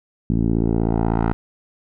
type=tone with low-pass filter sweep; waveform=10% pulse; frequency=56.2 Hz; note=A1; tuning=37 cents sharp; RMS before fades=-19 dBFS; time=0.3-1.33 s; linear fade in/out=0 ms; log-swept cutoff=230 to 1300 Hz; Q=1.4; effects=none